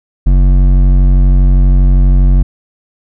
triangle tone with hard clipping, 46.25 Hz, F#1, in tune, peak -6 dBFS, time 0.26-2.43 s, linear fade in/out 10 ms, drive 14 dB, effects none

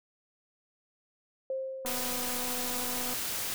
sine tone with exponential decay, 529 Hz, C5, 19 cents sharp, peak -29 dBFS, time 1.5-2.88 s, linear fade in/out 2 ms, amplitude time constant 300 ms
click train, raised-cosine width 1 ms, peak -29 dBFS, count 320, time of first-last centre 1.85-3.136 s, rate 248 Hz
white noise, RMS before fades -34 dBFS, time 1.86-3.54 s, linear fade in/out 0 ms
effects none

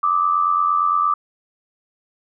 sine tone pair together, 1178 / 1266.7 Hz, D6 / D#6, +5 / +31 cents, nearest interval minor second, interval 126 cents, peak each -16 / -21 dBFS, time 0.03-1.14 s, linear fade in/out 5 ms, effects none

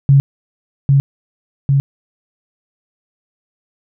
sine tone with echo, 138.5 Hz, C#3, 1 cent flat, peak -5 dBFS, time 0.09-0.2 s, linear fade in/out 0 ms, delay 800 ms, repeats 2, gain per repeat -2 dB, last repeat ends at 1.8 s, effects none

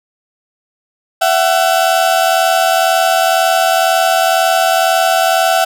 35% pulse tone pair together, 670 / 752 Hz, E5 / F#5, +28 / +28 cents, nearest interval major second, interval 200 cents, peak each -11 dBFS, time 1.21-5.65 s, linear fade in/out 10 ms, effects none

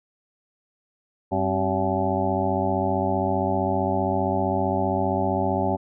harmonic tone with a mistuned harmonic, 95.3 Hz, G2, 48 cents flat, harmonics 1 / 2 / 3 / 4 / 6 / 7 / 8 / 9, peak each -29 / -29 / -29 / -29 / -29 / -29 / -29 / -29 dBFS, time 1.31-5.77 s, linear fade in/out 20 ms, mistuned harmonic 3, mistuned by -110 cents, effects none

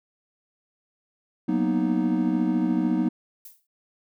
triangle chord, B major seventh, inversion second, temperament equal, 185 / 233.1 / 246.9 / 311.1 Hz, F#3 / A#3 / B3 / D#4, 0 / 0 / 0 / 0 cents, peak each -25 / -26 / -24 / -23 dBFS, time 1.48-3.09 s, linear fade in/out 10 ms
violet noise with exponential decay, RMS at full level -40 dBFS, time 3.45-3.67 s, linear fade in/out 5 ms, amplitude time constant 46 ms
effects none

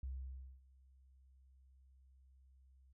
sine tone with ADSR envelope, 65.41 Hz, C2, in tune, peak -40 dBFS, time 0.03-2.93 s, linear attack 3 ms, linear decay 570 ms, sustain -23 dB, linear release 10 ms, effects none

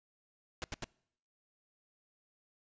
pink noise bursts, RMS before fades -39 dBFS, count 3, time 0.62-0.842 s, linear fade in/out 0 ms, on 20 ms, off 81 ms, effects noise-tail reverb RT60 0.7 s tail -26 dB re dry + resampled to 16000 Hz

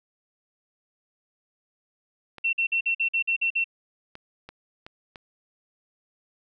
clicks, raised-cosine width 0.3 ms, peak -25 dBFS, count 5, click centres 2.383 / 4.154 / 4.49 / 4.865 / 5.158 s
sine tone bursts, 2709 Hz, E7, 47 cents sharp, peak -21 dBFS, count 9, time 2.44-3.643 s, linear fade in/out 10 ms, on 91 ms, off 48 ms
effects none

